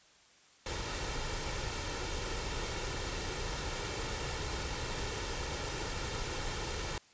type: noise with comb filter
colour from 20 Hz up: pink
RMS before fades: -37 dBFS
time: 0.66-6.98 s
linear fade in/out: 2 ms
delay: 2.2 ms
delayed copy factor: +0.5
effects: white hiss -62 dBFS RMS until 7.13 s + resampled to 16000 Hz